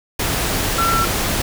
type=tone in noise; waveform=sine; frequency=1349 Hz; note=E6; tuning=40 cents sharp; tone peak=-16 dBFS; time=0.78-1.05 s; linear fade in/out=5 ms; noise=pink; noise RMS=-20 dBFS; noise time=0.19-1.42 s; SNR=+1 dB; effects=none